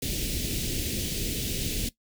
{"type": "band-stop noise", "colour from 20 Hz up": "pink", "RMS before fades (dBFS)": -30, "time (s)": [0.02, 1.89], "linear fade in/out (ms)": 5, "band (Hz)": [430, 2600], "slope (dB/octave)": 24, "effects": ["noise-tail reverb RT60 0.1 s tail -17 dB re dry"]}